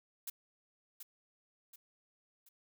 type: noise with echo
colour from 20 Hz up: blue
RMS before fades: -41 dBFS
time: 0.27-0.3 s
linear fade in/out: 5 ms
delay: 730 ms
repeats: 3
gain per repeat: -7 dB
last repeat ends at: 2.49 s
effects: none